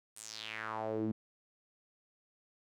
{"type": "tone with band-pass filter sweep", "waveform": "sawtooth", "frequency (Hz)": 110, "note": "A2", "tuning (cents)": 0, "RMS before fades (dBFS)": -39, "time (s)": [0.16, 1.12], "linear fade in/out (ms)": 10, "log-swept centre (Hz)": [9900, 230], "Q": 3.7, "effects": []}